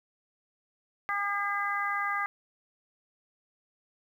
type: harmonic tone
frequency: 404 Hz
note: G#4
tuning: 48 cents flat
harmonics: 2 / 3 / 4 / 5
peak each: -36 / -31 / -34 / -34 dBFS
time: 1.09-2.26 s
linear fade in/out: 0 ms
effects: 10-bit